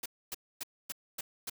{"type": "noise bursts", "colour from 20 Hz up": "white", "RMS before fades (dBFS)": -38, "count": 6, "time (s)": [0.03, 1.498], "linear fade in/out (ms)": 5, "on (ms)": 28, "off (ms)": 260, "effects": []}